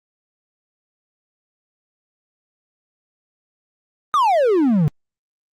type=exponential sweep; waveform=triangle; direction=down; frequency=1269 to 140.1 Hz; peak=-11 dBFS; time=4.14-4.88 s; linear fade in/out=0 ms; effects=Opus 32 kbps